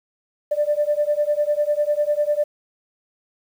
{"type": "beating tone pair", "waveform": "sine", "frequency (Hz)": [587.3, 597.3], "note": ["D5", "D5"], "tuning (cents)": [0, 29], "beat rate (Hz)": 10, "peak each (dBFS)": -20, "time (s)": [0.51, 2.44], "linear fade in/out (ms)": 10, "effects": ["tanh soft clip ceiling -10 dBFS", "8-bit"]}